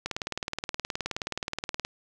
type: click train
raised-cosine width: 0.2 ms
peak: -13 dBFS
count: 35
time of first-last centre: 0.06-1.849 s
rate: 19 Hz
effects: none